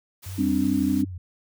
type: noise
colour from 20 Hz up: white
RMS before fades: -43 dBFS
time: 0.22-1.03 s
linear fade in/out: 20 ms
type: tone with vibrato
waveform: sine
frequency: 90.7 Hz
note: F#2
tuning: 34 cents flat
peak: -32 dBFS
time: 0.26-1.18 s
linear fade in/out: 5 ms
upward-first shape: sine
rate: 2.9 Hz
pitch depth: 100 cents each way
type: chord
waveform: sine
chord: G suspended fourth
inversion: none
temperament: equal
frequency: 196 / 261.6 / 293.7 Hz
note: G3 / C4 / D4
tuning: 0 / 0 / 0 cents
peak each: -26 / -23 / -24 dBFS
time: 0.38-1.05 s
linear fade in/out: 10 ms
effects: none

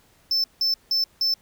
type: tone bursts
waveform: triangle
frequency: 5290 Hz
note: E8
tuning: 5 cents sharp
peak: -18 dBFS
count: 4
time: 0.31-1.34 s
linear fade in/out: 2 ms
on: 130 ms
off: 170 ms
effects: pink hiss -59 dBFS RMS until 1.41 s

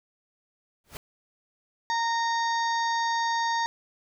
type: noise with exponential growth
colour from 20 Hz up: pink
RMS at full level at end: -35 dBFS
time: 0.84-0.97 s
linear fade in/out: 1 ms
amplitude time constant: 27 ms
type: harmonic tone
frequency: 925 Hz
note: A#5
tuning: 14 cents flat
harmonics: 1 / 2 / 4 / 5 / 6 / 7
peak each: -25 / -31 / -37 / -39 / -41 / -42 dBFS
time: 1.9-3.66 s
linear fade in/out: 0 ms
effects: none

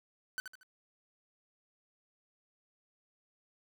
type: tone with echo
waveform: 45% pulse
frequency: 1514 Hz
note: F#6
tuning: 39 cents sharp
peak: -34 dBFS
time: 0.38-0.4 s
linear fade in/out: 0 ms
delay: 77 ms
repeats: 3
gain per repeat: -8 dB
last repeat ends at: 0.631 s
effects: none

